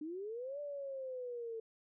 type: linear two-way sweep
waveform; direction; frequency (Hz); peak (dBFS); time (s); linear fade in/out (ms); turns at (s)
sine; up then down; 293.7 to 587 to 445.1; -40; 0.01-1.6; 5; 0.6
effects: none